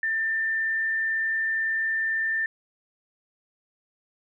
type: tone with frequency modulation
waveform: sine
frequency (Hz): 1789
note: A6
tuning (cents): +28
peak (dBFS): -23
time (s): 0.03-2.46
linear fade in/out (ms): 2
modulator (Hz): 76.2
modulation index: 0.22
effects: none